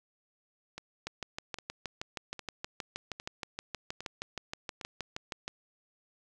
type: two click trains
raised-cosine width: 0.2 ms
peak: -19 / -24 dBFS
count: 29 / 6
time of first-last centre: 1.07-5.479 / 0.78-4.812 s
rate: 6.35 / 1.24 Hz
effects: none

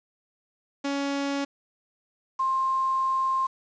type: tone pair in turn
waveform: sawtooth / sine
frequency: 280 / 1057.1 Hz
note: C#4 / C6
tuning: +18 / +17 cents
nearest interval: octave + major seventh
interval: 2299 cents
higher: second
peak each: -22 dBFS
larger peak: neither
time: 0.84-1.45 / 2.39-3.47 s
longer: second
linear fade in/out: 10 ms
effects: resampled to 16000 Hz + 8-bit

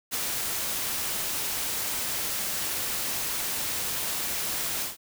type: noise with ADSR envelope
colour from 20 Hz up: white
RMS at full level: -28 dBFS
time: 0.11-4.97 s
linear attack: 33 ms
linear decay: 24 ms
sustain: -2 dB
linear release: 140 ms
effects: none

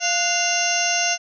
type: harmonic tone with a mistuned harmonic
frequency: 694 Hz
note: F5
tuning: 11 cents flat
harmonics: 1 / 2 / 3 / 4 / 5 / 6 / 7 / 8 / 9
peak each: -25 / -28 / -29 / -24 / -36 / -34 / -34 / -26 / -24 dBFS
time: 0-1.18 s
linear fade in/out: 50 ms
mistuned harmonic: 2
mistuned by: +100 cents
effects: none

